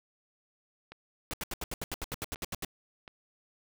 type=click train; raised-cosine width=0.3 ms; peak=-29 dBFS; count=4; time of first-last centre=0.92-3.078 s; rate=1.39 Hz
type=noise bursts; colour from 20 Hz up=pink; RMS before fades=-36 dBFS; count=14; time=1.31-2.648 s; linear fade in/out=0 ms; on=25 ms; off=76 ms
effects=none